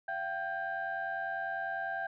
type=tone cluster; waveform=sine; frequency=680 / 770 / 1590 Hz; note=F5 / G5 / G6; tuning=-46 / -31 / +24 cents; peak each=-38 / -37 / -36 dBFS; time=0.08-2.07 s; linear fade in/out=5 ms; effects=tanh soft clip ceiling -26 dBFS